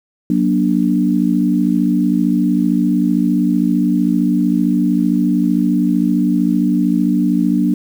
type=chord; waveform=sine; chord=Gb augmented; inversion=none; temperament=equal with one note detuned; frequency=185 / 238.3 / 293.7 Hz; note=Gb3 / Bb3 / D4; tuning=0 / +38 / 0 cents; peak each=-16 dBFS; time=0.3-7.74 s; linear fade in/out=2 ms; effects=7-bit